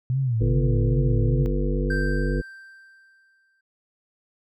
sine tone with vibrato, 122.2 Hz, B2, 18 cents flat, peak -20 dBFS, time 0.1-1.46 s, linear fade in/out 0 ms, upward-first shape sine, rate 2.5 Hz, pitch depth 180 cents each way
harmonic tone, 49 Hz, G1, in tune, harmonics 1 / 3 / 5 / 7 / 9 / 10, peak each -23 / -28 / -30 / -31 / -33 / -33 dBFS, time 0.4-2.42 s, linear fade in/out 20 ms
triangle tone with exponential decay, 1568 Hz, G6, in tune, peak -24 dBFS, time 1.9-3.61 s, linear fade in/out 5 ms, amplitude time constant 370 ms
effects none

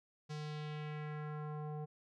square tone with low-pass filter sweep, 151.1 Hz, D3, 50 cents sharp, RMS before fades -43 dBFS, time 0.29-1.86 s, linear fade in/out 20 ms, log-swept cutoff 5700 to 700 Hz, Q 1.7, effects none

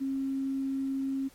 triangle tone with tanh clipping, 270 Hz, C#4, 45 cents flat, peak -28 dBFS, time 0-1.29 s, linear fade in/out 20 ms, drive 3 dB, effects pink hiss -58 dBFS RMS until 1.34 s + MP3 64 kbps

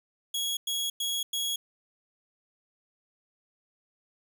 sawtooth tone bursts, 3328 Hz, G#7, 3 cents sharp, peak -25 dBFS, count 4, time 0.34-1.56 s, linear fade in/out 5 ms, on 230 ms, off 100 ms, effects none

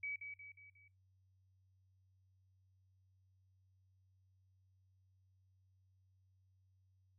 sine tone with echo, 2279 Hz, C#7, 47 cents sharp, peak -40 dBFS, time 0.03-0.16 s, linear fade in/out 5 ms, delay 180 ms, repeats 4, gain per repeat -6 dB, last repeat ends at 0.88 s, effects noise-tail reverb RT60 0.2 s tail -18 dB re dry + added 94 Hz sine -70 dBFS peak until 7.18 s

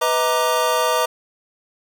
square tone cluster, 496.5 / 634 / 932 / 1181 Hz, B4 / D#5 / A#5 / D6, +9 / +32 / -1 / +9 cents, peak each -23 dBFS, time 0.01-1.06 s, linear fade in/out 10 ms, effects none

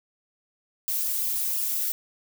violet noise with flanger, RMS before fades -27 dBFS, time 0.88-1.92 s, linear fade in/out 0 ms, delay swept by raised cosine 0.48 to 2.58 ms, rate 2.8 Hz, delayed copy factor -0.65, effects none

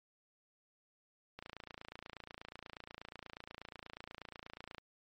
click train, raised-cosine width 0.3 ms, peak -30 dBFS, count 97, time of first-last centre 1.39-4.782 s, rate 28.3 Hz, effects MP3 48 kbps

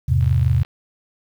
sine chord, E augmented, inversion none, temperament just, 82.41 / 103.01 / 128.76 Hz, E2 / G#2 / B#2, 0 / -14 / -27 cents, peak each -18 / -20 / -17 dBFS, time 0.08-0.63 s, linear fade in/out 10 ms
click train, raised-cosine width 0.3 ms, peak -25 dBFS, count 27, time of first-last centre 0.21-0.649 s, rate 59.2 Hz
effects 8-bit

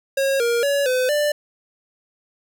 square tone with pitch steps, 544 / 471.1 / 565 / 508 / 591 Hz, C#5 / A#4 / C#5 / B4 / D5, -33 / +18 / +33 / +49 / +11 cents, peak -18 dBFS, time 0.17-1.32 s, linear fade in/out 5 ms, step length 230 ms, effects none

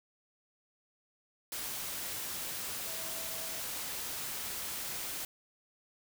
sine tone in noise, 652 Hz, E5, 19 cents flat, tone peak -50 dBFS, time 2.87-3.6 s, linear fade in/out 2 ms, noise white, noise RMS -39 dBFS, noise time 1.52-5.25 s, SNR -14 dB, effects none

